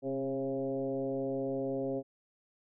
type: tone with frequency modulation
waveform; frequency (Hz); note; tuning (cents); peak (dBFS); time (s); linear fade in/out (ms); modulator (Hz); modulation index
sine; 405.2; G#4; -43; -31; 0.02-2.03; 50; 136; 1.5
effects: none